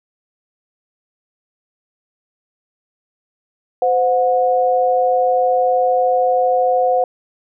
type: tone pair together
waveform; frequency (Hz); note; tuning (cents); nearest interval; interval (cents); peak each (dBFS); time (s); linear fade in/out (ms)
sine; 514 / 726.9; C5 / F#5; -31 / -31; tritone; 600; -15; 3.82-7.04; 2
effects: none